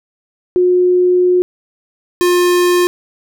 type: tone pair in turn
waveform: sine / square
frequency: 360.9 / 355.1 Hz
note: F#4 / F4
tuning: -43 / +29 cents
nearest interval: unison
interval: 28 cents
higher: first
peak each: -8 / -10 dBFS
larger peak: first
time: 0.56-1.42 / 2.21-2.87 s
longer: first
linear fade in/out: 0 ms
effects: none